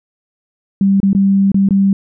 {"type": "tone with dropouts", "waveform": "sine", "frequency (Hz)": 196, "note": "G3", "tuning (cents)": 0, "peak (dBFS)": -8, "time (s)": [0.81, 1.93], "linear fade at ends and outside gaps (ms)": 2, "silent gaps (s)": [[1.002, 1.03], [1.131, 1.149], [1.518, 1.544], [1.688, 1.707]], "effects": []}